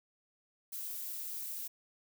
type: noise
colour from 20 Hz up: violet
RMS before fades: -41 dBFS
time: 0.72-1.68 s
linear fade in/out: 10 ms
effects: none